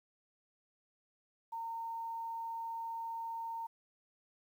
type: tone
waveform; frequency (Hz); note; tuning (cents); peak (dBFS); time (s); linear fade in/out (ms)
sine; 915; A#5; -32; -38; 1.52-3.67; 10
effects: 11-bit